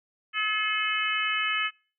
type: harmonic tone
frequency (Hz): 428.8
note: A4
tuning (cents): -45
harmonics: 3 / 4 / 5 / 6 / 7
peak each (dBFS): -31 / -31 / -31 / -31 / -31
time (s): 0.33-1.71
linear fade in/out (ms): 50
effects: noise-tail reverb RT60 0.4 s tail -24 dB re dry